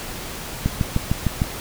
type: click train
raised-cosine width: 5 ms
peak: -6 dBFS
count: 6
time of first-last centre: 0.66-1.419 s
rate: 6.59 Hz
effects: pink hiss -32 dBFS RMS until 1.6 s